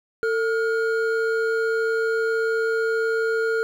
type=tone pair together; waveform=triangle; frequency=448.7 / 1424.5 Hz; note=A4 / F6; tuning=+34 / +34 cents; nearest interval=octave + minor sixth; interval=2000 cents; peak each=-19 / -24 dBFS; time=0.23-3.63 s; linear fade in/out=0 ms; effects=none